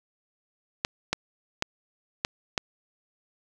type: clicks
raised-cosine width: 0.2 ms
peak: -7 dBFS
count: 5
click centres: 0.849 / 1.13 / 1.624 / 2.249 / 2.578 s
effects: none